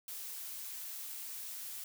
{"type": "noise", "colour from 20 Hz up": "blue", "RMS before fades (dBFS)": -44, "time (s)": [0.08, 1.84], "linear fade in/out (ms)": 2, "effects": []}